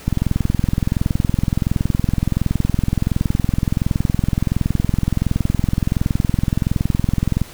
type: click train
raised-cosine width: 5 ms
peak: -4 dBFS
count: 158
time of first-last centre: 0.08-7.416 s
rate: 21.4 Hz
effects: pink hiss -39 dBFS RMS until 7.53 s